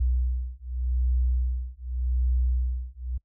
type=beating tone pair; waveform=sine; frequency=61.74 / 62.59 Hz; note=B1 / B1; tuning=0 / +24 cents; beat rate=0.85 Hz; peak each=-26 dBFS; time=0-3.18 s; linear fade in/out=10 ms; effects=noise-tail reverb RT60 0.1 s tail -24 dB re dry